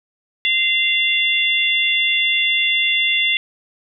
harmonic tone, 692 Hz, F5, 16 cents flat, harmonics 3 / 4 / 5, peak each -19 / -19 / -19 dBFS, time 0.45-3.37 s, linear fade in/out 0 ms, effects none

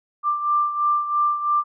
sine beating tone pair, 1183 / 1186 Hz, D6 / D6, +12 / +17 cents, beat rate 3 Hz, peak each -19 / -25 dBFS, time 0.23-1.64 s, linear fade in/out 50 ms, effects none

